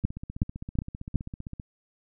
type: two click trains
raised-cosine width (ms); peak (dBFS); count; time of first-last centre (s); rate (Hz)
5; -24 / -11; 25 / 4; 0.04-1.598 / 0.05-1.157; 15.4 / 2.71
effects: none